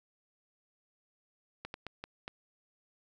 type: slowing click train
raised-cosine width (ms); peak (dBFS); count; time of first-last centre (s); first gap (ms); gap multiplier
0.3; -24; 5; 1.65-2.279; 91; 1.38
effects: none